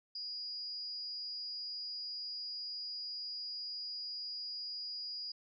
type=tone with amplitude modulation; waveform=sine; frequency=4891 Hz; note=D#8; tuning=31 cents flat; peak=-37 dBFS; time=0.15-5.32 s; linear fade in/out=5 ms; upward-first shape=sine; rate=254 Hz; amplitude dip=55%; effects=none